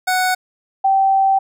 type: tone pair in turn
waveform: 25% pulse / sine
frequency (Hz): 740 / 776.2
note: F#5 / G5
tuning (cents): 0 / -17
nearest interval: minor second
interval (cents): 83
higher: second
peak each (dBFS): -11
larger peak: neither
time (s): 0.07-0.35 / 0.84-1.39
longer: second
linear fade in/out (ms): 10
effects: none